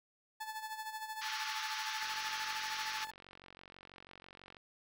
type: tone with tremolo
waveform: 30% pulse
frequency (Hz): 870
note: A5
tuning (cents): -20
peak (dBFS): -36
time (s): 0.4-3.11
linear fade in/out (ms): 10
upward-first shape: sine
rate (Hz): 13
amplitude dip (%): 65
type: band-pass noise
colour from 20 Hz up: pink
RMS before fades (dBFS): -41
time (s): 1.21-3.05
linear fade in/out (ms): 10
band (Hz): 1100 to 6200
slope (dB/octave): 96
type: click train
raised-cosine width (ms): 0.3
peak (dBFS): -37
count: 118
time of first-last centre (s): 2.03-4.568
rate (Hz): 46.1
effects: none